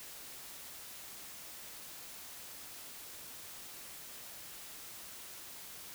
silence, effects white hiss -49 dBFS RMS until 5.94 s

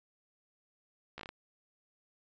slowing click train, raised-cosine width 0.3 ms, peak -27 dBFS, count 6, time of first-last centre 1.18-1.29 s, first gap 14 ms, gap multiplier 1.23, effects resampled to 16000 Hz

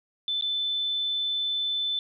sine tone with dropouts, 3520 Hz, A7, in tune, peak -25 dBFS, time 0.28-1.99 s, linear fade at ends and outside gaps 1 ms, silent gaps 0.411-0.423 s, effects none

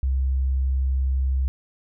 sine tone, 66 Hz, C2, 16 cents sharp, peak -19 dBFS, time 0.03-1.48 s, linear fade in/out 0 ms, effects none

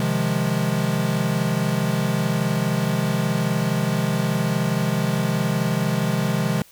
square chord, F minor seventh, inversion second, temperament equal, 130.81 / 155.56 / 174.61 / 207.7 Hz, C3 / Eb3 / F3 / Ab3, 0 / 0 / 0 / 0 cents, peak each -26 dBFS, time 0-6.62 s, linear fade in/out 2 ms, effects white hiss -51 dBFS RMS until 6.71 s

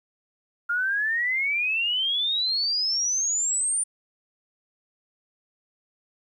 sine exponential sweep, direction up, 1396.9 to 9300 Hz, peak -22 dBFS, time 0.69-3.84 s, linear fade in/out 10 ms, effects 10-bit

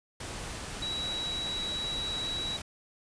sine tone in noise, 3894 Hz, B7, 25 cents flat, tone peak -32 dBFS, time 0.82-2.57 s, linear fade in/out 5 ms, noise pink, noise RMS -39 dBFS, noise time 0.2-2.62 s, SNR +4 dB, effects resampled to 22050 Hz

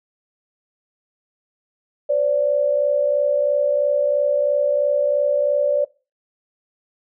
sine tone pair together, 517 / 580 Hz, C5 / D5, -21 / -22 cents, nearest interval major second, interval 199 cents, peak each -23 / -16 dBFS, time 2.09-5.85 s, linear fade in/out 10 ms, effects noise-tail reverb RT60 0.3 s tail -21 dB re dry

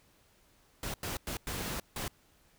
pink noise bursts at uneven times, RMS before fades -37 dBFS, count 5, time 0.83-0.94 / 1.03-1.17 / 1.27-1.37 / 1.47-1.8 / 1.96-2.08 s, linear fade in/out 2 ms, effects pink hiss -66 dBFS RMS until 2.58 s

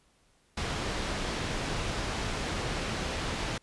pink low-pass noise, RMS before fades -33 dBFS, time 0.57-3.58 s, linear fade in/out 5 ms, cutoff 5400 Hz, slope 12 dB/octave, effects pink hiss -67 dBFS RMS until 3.62 s + resampled to 24000 Hz

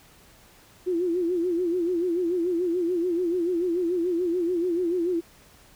sine tone with vibrato, 349.5 Hz, F4, 1 cent sharp, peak -22 dBFS, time 0.86-5.21 s, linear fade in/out 20 ms, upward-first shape sine, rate 6.9 Hz, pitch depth 95 cents each way, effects pink hiss -54 dBFS RMS until 5.75 s

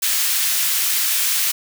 white high-pass noise, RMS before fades -19 dBFS, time 0.02-1.52 s, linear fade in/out 10 ms, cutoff 1700 Hz, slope 12 dB/octave, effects none

